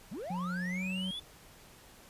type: linear sweep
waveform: triangle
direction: up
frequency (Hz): 148.8 to 3520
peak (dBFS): -36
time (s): 0.11-1.2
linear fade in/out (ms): 10
type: tone with pitch glide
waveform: triangle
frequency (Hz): 180 to 186.78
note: F#3 to F#3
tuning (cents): -47 to +17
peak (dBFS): -32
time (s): 0.3-1.11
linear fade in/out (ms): 5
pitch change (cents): +64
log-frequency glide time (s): 0.69-0.82
effects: pink hiss -56 dBFS RMS until 2.09 s + resampled to 32000 Hz

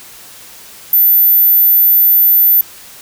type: tone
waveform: sine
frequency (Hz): 14040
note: A9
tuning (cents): -5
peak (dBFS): -4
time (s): 0.93-2.61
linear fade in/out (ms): 2
effects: tanh soft clip ceiling -3 dBFS + white hiss -36 dBFS RMS until 3.01 s

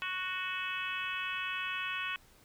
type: harmonic tone with a mistuned harmonic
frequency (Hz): 370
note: F#4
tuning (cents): 0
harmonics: 3 / 4 / 5 / 6 / 7 / 8 / 9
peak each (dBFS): -41 / -40 / -43 / -46 / -38 / -44 / -47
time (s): 0.02-2.16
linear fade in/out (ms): 0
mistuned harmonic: 8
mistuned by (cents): +18
effects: pink hiss -62 dBFS RMS until 2.44 s

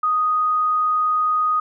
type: tone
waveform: sine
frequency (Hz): 1244.5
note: D#6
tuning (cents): 0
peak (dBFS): -16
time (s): 0.03-1.6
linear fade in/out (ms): 5
effects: none

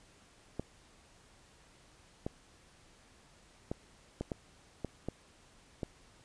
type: clicks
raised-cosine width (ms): 2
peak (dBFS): -22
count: 8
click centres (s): 0.596 / 2.265 / 3.715 / 4.21 / 4.318 / 4.847 / 5.086 / 5.832
effects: pink hiss -62 dBFS RMS until 6.24 s + resampled to 22050 Hz

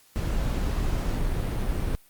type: noise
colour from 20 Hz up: brown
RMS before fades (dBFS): -26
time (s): 0.16-1.95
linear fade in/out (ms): 0
effects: white hiss -58 dBFS RMS until 2.09 s + Opus 48 kbps

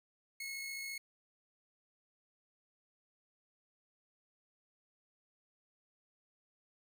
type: tone with amplitude modulation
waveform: sawtooth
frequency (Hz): 2179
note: C#7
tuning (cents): -30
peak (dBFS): -36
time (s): 0.4-0.98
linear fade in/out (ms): 5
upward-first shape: sine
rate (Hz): 54.6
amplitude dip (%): 30
effects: none

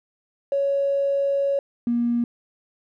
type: tone pair in turn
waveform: triangle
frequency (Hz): 557 / 237.6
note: C#5 / A#3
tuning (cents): +8 / +33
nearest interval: octave + minor third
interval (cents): 1475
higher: first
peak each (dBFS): -15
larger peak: neither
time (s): 0.52-1.59 / 1.87-2.24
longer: first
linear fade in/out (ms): 2
effects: tanh soft clip ceiling -17 dBFS

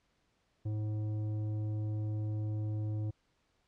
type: tone with tanh clipping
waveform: sine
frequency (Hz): 106.8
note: G#2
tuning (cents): +49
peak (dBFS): -34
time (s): 0.65-3.11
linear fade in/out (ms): 10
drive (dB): 10
effects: pink hiss -75 dBFS RMS until 3.67 s + low-pass 6000 Hz 12 dB/octave

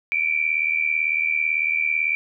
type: tone pair together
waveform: sine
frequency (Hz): 2302 / 2380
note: D7 / D7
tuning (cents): -35 / +22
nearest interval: minor second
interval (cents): 57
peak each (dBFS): -22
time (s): 0.12-2.15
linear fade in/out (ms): 0
effects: none

